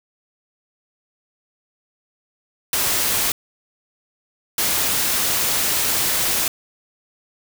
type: noise bursts at uneven times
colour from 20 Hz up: white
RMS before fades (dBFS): -20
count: 2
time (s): 2.73-3.32 / 4.58-6.48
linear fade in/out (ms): 2
effects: none